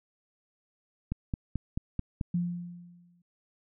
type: click train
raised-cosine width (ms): 5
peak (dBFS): -18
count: 6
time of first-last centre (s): 1.12-2.212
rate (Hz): 4.58
type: tone with exponential decay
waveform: sine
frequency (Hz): 174.61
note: F3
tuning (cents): 0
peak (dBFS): -24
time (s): 2.34-3.22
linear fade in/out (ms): 5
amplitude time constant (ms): 190
effects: none